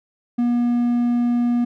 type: tone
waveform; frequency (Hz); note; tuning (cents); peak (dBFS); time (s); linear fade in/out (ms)
triangle; 240.3; B3; -47; -14; 0.38-1.65; 10
effects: none